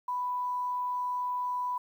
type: tone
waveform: sine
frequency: 991 Hz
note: B5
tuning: 6 cents sharp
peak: -29 dBFS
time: 0.08-1.78 s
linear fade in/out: 5 ms
effects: 10-bit